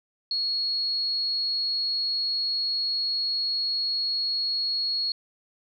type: tone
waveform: sine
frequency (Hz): 4325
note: C#8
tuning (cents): -43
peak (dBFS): -24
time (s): 0.31-5.12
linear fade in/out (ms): 2
effects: none